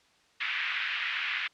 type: band-pass noise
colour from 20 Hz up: pink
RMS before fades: -32 dBFS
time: 0.4-1.48 s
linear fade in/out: 10 ms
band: 1700 to 2900 Hz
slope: 24 dB/octave
effects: white hiss -64 dBFS RMS until 1.53 s + low-pass 5000 Hz 12 dB/octave